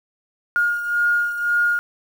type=beating tone pair; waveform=sine; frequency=1424 / 1425.9 Hz; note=F6 / F6; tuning=+33 / +36 cents; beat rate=1.9 Hz; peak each=-18 / -24 dBFS; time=0.56-1.79 s; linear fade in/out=0 ms; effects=7-bit